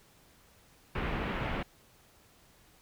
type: low-pass noise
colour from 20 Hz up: pink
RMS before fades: -34 dBFS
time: 0.95-1.63 s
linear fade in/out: 5 ms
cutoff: 2700 Hz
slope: 24 dB/octave
effects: pink hiss -62 dBFS RMS until 2.81 s